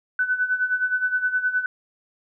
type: tone with tremolo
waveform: sine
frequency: 1501 Hz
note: F#6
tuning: 24 cents sharp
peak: -17 dBFS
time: 0.19-1.66 s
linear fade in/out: 2 ms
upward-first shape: sine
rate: 9.6 Hz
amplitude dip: 75%
effects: none